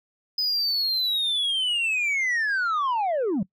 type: linear sweep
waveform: sine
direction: down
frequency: 5040 to 166.7 Hz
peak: -19 dBFS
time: 0.38-3.43 s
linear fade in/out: 5 ms
effects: noise-tail reverb RT60 0.1 s tail -22 dB re dry + tanh soft clip ceiling -21 dBFS